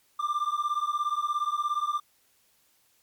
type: beating tone pair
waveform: triangle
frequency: 1181 / 1198 Hz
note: D6 / D6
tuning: +9 / +34 cents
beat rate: 17 Hz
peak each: -27 dBFS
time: 0.19-2 s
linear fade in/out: 10 ms
effects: white hiss -66 dBFS RMS until 3.02 s + MP3 96 kbps